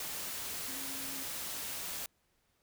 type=tone in noise; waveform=sine; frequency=269.1 Hz; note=C4; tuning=49 cents sharp; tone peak=-49 dBFS; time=0.68-1.23 s; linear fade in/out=2 ms; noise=white; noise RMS=-40 dBFS; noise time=0-2.06 s; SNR=-12 dB; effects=pink hiss -75 dBFS RMS until 2.62 s